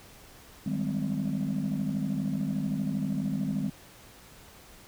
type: chord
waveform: sine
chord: Ab major seventh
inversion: second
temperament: just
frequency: 155.74 / 194.67 / 207.7 / 259.6 Hz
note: Eb3 / G3 / Ab3 / C4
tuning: +2 / -12 / 0 / -13 cents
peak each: -32 / -31 / -31 / -32 dBFS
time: 0.66-3.7 s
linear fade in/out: 5 ms
effects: tanh soft clip ceiling -22 dBFS + pink hiss -52 dBFS RMS until 4.87 s